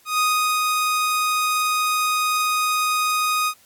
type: tone with ADSR envelope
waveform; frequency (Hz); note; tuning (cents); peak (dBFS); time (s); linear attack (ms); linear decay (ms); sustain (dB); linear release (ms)
sawtooth; 1244.5; D#6; 0; -13; 0.05-3.54; 140; 330; -2; 66
effects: white hiss -55 dBFS RMS until 3.65 s + AAC 64 kbps